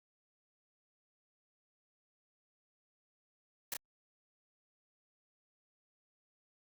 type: noise with echo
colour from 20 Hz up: white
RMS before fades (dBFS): -37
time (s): 3.72-3.74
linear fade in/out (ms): 2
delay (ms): 28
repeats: 1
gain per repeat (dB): -3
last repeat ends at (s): 3.768
effects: Opus 48 kbps